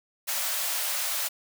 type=high-pass noise; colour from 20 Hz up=white; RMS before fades=-29 dBFS; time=0.27-1.29 s; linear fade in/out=20 ms; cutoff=530 Hz; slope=96 dB/octave; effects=none